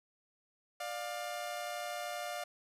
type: tone pair together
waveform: sawtooth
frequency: 593.4 / 706 Hz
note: D5 / F5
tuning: +18 / +19 cents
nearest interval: minor third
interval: 301 cents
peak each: -38 / -36 dBFS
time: 0.8-2.44 s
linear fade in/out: 5 ms
effects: resampled to 32000 Hz